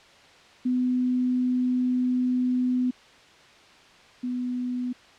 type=tone pair in turn; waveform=sine; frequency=251.1 / 248.4 Hz; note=B3 / B3; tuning=+29 / +10 cents; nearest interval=unison; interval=19 cents; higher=first; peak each=-21 / -26 dBFS; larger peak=first; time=0.65-2.91 / 4.23-4.93 s; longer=first; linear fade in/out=10 ms; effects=white hiss -52 dBFS RMS until 5.18 s + low-pass 4000 Hz 12 dB/octave